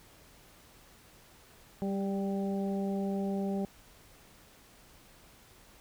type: harmonic tone with a mistuned harmonic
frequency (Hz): 195.9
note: G3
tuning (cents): -1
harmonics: 1 / 2 / 3 / 4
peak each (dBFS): -31 / -37 / -41 / -43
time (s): 1.82-3.65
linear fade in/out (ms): 0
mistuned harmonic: 2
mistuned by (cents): +17
effects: pink hiss -58 dBFS RMS until 5.8 s